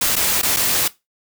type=noise with dropouts; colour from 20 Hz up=white; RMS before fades=-18 dBFS; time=0.01-0.88 s; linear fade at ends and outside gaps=5 ms; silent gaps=0.156-0.163 / 0.416-0.43 / 0.564-0.568 s; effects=noise-tail reverb RT60 0.2 s tail -18 dB re dry